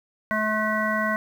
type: harmonic tone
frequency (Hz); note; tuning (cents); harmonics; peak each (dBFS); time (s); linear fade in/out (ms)
215.4; A3; -37; 1 / 3 / 5 / 7 / 9; -28 / -28 / -28 / -28 / -28; 0.31-1.16; 0
effects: 8-bit